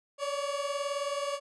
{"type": "beating tone pair", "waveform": "30% pulse", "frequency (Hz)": [561, 580], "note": ["C#5", "D5"], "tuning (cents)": [21, -22], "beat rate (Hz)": 19, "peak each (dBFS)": [-30, -33], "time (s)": [0.18, 1.4], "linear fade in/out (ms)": 50, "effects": ["resampled to 22050 Hz"]}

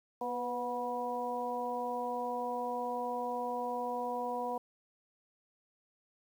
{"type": "harmonic tone with a mistuned harmonic", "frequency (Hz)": 243.4, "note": "B3", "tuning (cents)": -25, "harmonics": [1, 2, 3, 4], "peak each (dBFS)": [-43, -38, -38, -38], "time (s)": [0.21, 4.58], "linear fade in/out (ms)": 5, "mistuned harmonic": 2, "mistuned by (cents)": 27, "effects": ["10-bit"]}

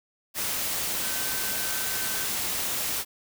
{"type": "tone in noise", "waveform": "sine", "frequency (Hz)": 1537, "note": "G6", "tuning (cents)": -35, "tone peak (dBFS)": -38, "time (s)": [1, 2.28], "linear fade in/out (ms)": 50, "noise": "white", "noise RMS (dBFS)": -29, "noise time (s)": [0.34, 3.05], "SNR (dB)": -12, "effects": []}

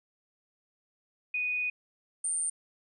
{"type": "tone pair in turn", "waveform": "sine", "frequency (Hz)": [2481, 8918], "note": ["D#7", "C#9"], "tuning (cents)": [-6, 9], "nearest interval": "octave + minor seventh", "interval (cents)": 2215, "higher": "second", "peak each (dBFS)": -28, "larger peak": "neither", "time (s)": [[1.34, 1.7], [2.24, 2.5]], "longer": "first", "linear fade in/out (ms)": 5, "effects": []}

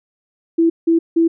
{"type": "tone bursts", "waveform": "sine", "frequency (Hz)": 331.4, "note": "E4", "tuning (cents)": 9, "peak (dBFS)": -10, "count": 3, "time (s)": [0.58, 1.28], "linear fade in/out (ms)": 10, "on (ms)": 120, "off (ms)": 170, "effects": []}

